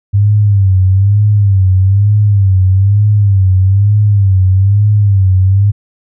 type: tone with vibrato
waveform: sine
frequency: 99 Hz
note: G2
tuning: 18 cents sharp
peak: -5 dBFS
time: 0.13-5.72 s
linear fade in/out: 20 ms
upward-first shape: sine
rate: 1.1 Hz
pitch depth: 100 cents each way
effects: none